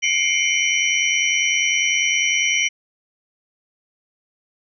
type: tone cluster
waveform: sine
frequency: 2115 / 2205 / 2350 / 3033 / 5780 Hz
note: C7 / C#7 / D7 / F#7 / F#8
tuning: +18 / -10 / +1 / +42 / -41 cents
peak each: -23 dBFS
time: 0.02-2.69 s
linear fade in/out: 20 ms
effects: none